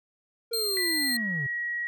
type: linear sweep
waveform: triangle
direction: down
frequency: 469.7 to 127.6 Hz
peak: -29 dBFS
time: 0.51-1.47 s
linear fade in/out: 10 ms
type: tone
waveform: sawtooth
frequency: 4186 Hz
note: C8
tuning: in tune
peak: -24 dBFS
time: 0.53-1.17 s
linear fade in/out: 5 ms
type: tone with pitch glide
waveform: sine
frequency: 1975.5 to 1908.2 Hz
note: B6 to A#6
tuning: 0 to +40 cents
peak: -28 dBFS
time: 0.77-1.87 s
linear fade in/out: 0 ms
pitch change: -60 cents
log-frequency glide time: 1.05-1.18 s
effects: none